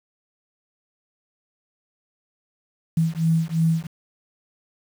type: beating tone pair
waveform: sine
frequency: 161.6 / 164.5 Hz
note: E3 / E3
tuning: -34 / -3 cents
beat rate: 2.9 Hz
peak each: -21 dBFS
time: 2.97-3.87 s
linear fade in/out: 5 ms
effects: 7-bit